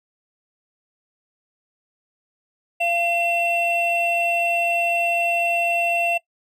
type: tone pair together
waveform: triangle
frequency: 689.1 / 2706 Hz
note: F5 / E7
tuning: -23 / +45 cents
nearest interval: 2 octaves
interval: 2368 cents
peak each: -20 dBFS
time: 2.8-6.18 s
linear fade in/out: 10 ms
effects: noise-tail reverb RT60 0.1 s tail -19 dB re dry